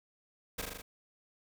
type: noise with echo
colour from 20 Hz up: pink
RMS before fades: -36 dBFS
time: 0.58-0.62 s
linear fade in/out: 10 ms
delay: 40 ms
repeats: 5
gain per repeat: -2 dB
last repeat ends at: 0.82 s
effects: none